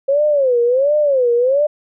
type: tone with vibrato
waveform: sine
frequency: 534 Hz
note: C5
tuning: 35 cents sharp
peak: -11 dBFS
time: 0.08-1.67 s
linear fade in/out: 10 ms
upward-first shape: sine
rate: 1.4 Hz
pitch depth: 210 cents each way
effects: none